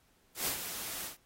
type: noise with ADSR envelope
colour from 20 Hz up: white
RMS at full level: -32 dBFS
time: 0.35-1.17 s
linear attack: 110 ms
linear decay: 110 ms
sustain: -8 dB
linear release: 120 ms
effects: pink hiss -69 dBFS RMS until 1.25 s + AAC 48 kbps